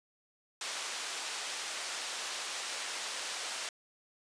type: band-pass noise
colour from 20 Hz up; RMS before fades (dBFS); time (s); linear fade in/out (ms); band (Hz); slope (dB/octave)
white; -39; 0.61-3.69; 2; 540 to 6500; 12
effects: resampled to 22050 Hz